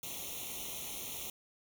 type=noise with comb filter; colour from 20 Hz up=white; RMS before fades=-42 dBFS; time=0.03-1.3 s; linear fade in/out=2 ms; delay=0.31 ms; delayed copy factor=+0.95; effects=none